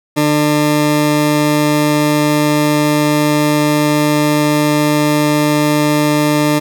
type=tone pair together; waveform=20% pulse; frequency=149.4 / 298.8 Hz; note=D3 / D4; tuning=+30 / +30 cents; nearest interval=octave; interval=1200 cents; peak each=-10 dBFS; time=0.16-6.6 s; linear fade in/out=20 ms; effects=none